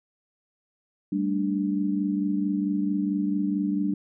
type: chord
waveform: sine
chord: G suspended second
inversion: none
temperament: just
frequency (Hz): 196 / 220.5 / 294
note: G3 / A3 / D4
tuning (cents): 0 / +4 / +2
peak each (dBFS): -26 / -32 / -26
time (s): 1.12-3.94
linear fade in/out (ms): 5
effects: none